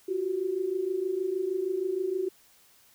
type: tone pair together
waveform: sine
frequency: 353.1 / 379.5 Hz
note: F4 / F#4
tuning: +19 / +44 cents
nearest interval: minor second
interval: 125 cents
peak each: -32 / -28 dBFS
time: 0.08-2.29 s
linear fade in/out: 10 ms
effects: white hiss -60 dBFS RMS until 2.94 s